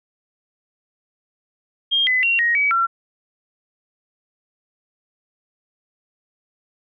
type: tone with pitch steps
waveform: sine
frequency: 3220 / 2015 / 2748 / 1880 / 2276 / 1359 Hz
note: G7 / B6 / F7 / A#6 / C#7 / F6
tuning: +46 / +34 / -29 / +14 / +45 / -48 cents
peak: -15 dBFS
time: 1.91-2.87 s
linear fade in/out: 20 ms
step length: 160 ms
effects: none